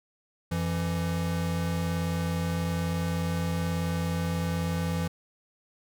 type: tone pair together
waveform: square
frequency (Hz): 89.2 / 168.1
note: F2 / E3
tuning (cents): +37 / +34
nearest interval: major seventh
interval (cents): 1097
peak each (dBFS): -32 / -29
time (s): 0.51-5.08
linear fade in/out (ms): 10
effects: none